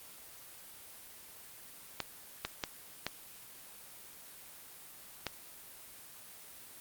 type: clicks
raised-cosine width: 0.2 ms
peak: -16 dBFS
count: 5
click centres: 2.003 / 2.45 / 2.638 / 3.066 / 5.267 s
effects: white hiss -52 dBFS RMS until 6.8 s + Opus 24 kbps